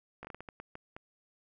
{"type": "slowing click train", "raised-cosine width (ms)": 0.5, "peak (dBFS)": -29, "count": 10, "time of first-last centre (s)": [0.23, 0.965], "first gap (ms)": 17, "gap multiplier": 1.37, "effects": []}